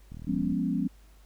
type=click train; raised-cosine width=5 ms; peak=-30 dBFS; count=17; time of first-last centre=0.12-0.523 s; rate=39.7 Hz
type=chord; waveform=sine; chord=C# dominant seventh; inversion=first; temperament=equal with one note detuned; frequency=174.61 / 203.6 / 246.9 / 277.2 Hz; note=E#3 / G#3 / B3 / C#4; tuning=0 / -34 / 0 / 0 cents; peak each=-31 dBFS; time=0.27-0.88 s; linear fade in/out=10 ms
effects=added 50 Hz sine -52 dBFS peak until 1.25 s + pink hiss -63 dBFS RMS until 1.25 s